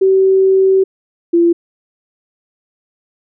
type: tone pair in turn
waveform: sine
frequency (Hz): 382.6 / 340.9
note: G4 / F4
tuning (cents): -42 / -42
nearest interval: major second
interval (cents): 200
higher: first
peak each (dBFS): -7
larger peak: neither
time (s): 0.01-0.84 / 1.33-1.53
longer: first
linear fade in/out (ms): 10
effects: none